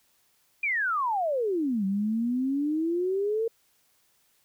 sine exponential two-way sweep, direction down then up, 2457 to 190 to 461.6 Hz, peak -24 dBFS, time 0.63-3.48 s, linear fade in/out 5 ms, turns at 1.85 s, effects white hiss -67 dBFS RMS until 4.44 s

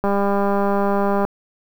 click train, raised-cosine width 1 ms, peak -7 dBFS, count 243, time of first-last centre 0.04-1.25 s, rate 200 Hz, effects 7-bit

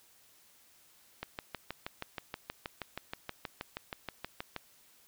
click train, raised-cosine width 0.3 ms, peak -21 dBFS, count 22, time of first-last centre 1.23-4.563 s, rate 6.3 Hz, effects white hiss -63 dBFS RMS until 5.07 s

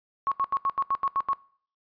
sine tone bursts, 1100 Hz, C#6, 14 cents flat, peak -22 dBFS, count 9, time 0.27-1.332 s, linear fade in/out 0 ms, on 46 ms, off 81 ms, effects noise-tail reverb RT60 0.5 s tail -21 dB re dry + resampled to 11025 Hz

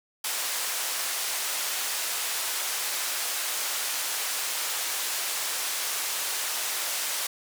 white band-pass noise, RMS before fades -30 dBFS, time 0.24-7.27 s, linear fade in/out 5 ms, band 600 to 12000 Hz, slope 12 dB/octave, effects none

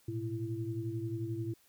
sine tone cluster, 110.6 / 121.9 / 334.7 Hz, A2 / B2 / E4, +9 / -22 / +26 cents, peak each -38 / -40 / -38 dBFS, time 0.08-1.54 s, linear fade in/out 5 ms, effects white hiss -67 dBFS RMS until 1.68 s

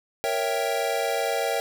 square chord, A# diminished seventh, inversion none, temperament equal, 466.2 / 554.4 / 659.3 / 784 Hz, A#4 / C#5 / E5 / G5, 0 / 0 / 0 / 0 cents, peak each -30 dBFS, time 0.24-1.6 s, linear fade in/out 0 ms, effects none

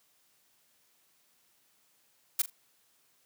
blue noise with echo, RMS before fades -26 dBFS, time 2.39-2.42 s, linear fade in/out 5 ms, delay 41 ms, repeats 2, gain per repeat -14 dB, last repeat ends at 2.502 s, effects white hiss -69 dBFS RMS until 3.25 s + high-pass 100 Hz 12 dB/octave

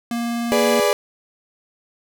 square tone with vibrato, 235.2 Hz, A#3, 16 cents sharp, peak -22 dBFS, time 0.11-0.8 s, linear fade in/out 2 ms, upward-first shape sine, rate 20 Hz, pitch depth 11 cents each way
35% pulse chord, G# diminished, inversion none, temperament equal, 415.3 / 493.9 / 587.3 Hz, G#4 / B4 / D5, 0 / 0 / 0 cents, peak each -18 / -20 / -17 dBFS, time 0.52-0.93 s, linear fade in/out 0 ms
effects none

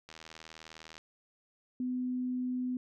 click train, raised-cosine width 0.2 ms, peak -31 dBFS, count 72, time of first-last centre 0.09-0.98 s, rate 79.8 Hz
sine tone, 251.6 Hz, B3, 32 cents sharp, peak -31 dBFS, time 1.8-2.77 s, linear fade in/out 2 ms
effects none

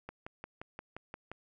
click train, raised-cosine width 0.5 ms, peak -27 dBFS, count 8, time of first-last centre 0.09-1.316 s, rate 5.71 Hz, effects none

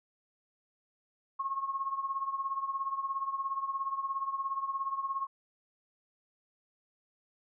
sine tone with tremolo, 1087 Hz, C#6, 34 cents flat, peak -28 dBFS, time 1.39-5.27 s, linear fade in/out 10 ms, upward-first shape triangle, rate 17 Hz, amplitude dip 80%, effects none

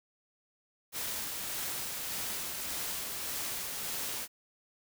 white noise with tremolo, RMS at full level -36 dBFS, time 0.92-4.28 s, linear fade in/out 50 ms, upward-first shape sine, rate 1.7 Hz, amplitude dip 25%, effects none

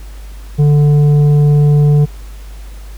sine tone with tanh clipping, 146.83 Hz, D3, in tune, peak -7 dBFS, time 0.58-2.06 s, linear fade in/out 20 ms, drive 7 dB, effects added 50 Hz sine -27 dBFS peak until 2.97 s + pink hiss -42 dBFS RMS until 2.97 s

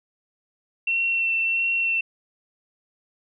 sine tone with vibrato, 2707 Hz, E7, 45 cents sharp, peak -20 dBFS, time 0.87-2.01 s, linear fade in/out 5 ms, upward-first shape sine, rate 1.5 Hz, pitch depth 13 cents each way, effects none

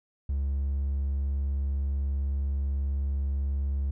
triangle tone, 69.3 Hz, C#2, in tune, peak -23 dBFS, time 0.29-3.91 s, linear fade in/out 5 ms, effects tanh soft clip ceiling -19 dBFS

